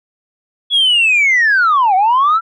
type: linear two-way sweep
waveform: sine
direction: down then up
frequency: 3400 to 729 to 1370 Hz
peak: -7 dBFS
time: 0.7-2.41 s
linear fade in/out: 50 ms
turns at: 1.95 s
effects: tanh soft clip ceiling -6 dBFS